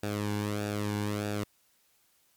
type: tone with flanger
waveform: sawtooth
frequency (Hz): 103.83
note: G#2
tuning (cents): 0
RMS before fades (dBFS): -32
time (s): 0.03-1.44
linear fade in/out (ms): 5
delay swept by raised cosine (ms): 0.96 to 1.6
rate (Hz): 1.6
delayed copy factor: -0.7
effects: white hiss -68 dBFS RMS until 2.36 s + MP3 96 kbps